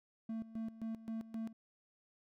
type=tone with tremolo; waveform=triangle; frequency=224 Hz; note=A3; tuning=31 cents sharp; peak=-36 dBFS; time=0.29-1.53 s; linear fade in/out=5 ms; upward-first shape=square; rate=3.8 Hz; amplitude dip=80%; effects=none